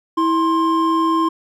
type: tone pair together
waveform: triangle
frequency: 326.3 / 1055.9 Hz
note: E4 / C6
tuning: -18 / +15 cents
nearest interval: octave + minor sixth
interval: 2033 cents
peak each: -15 dBFS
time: 0.17-1.29 s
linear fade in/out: 10 ms
effects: none